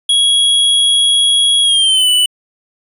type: tone with pitch glide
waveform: square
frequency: 3322 to 2977 Hz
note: G#7 to F#7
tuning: 0 to +10 cents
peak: -9 dBFS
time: 0.09-2.26 s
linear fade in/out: 5 ms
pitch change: -190 cents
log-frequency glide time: 1.63-2.09 s
effects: resampled to 32000 Hz